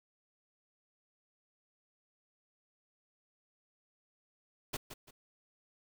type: noise with echo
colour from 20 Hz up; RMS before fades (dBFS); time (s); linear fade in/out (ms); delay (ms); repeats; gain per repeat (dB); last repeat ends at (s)
pink; -37; 4.73-4.77; 10; 170; 2; -10; 5.11
effects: none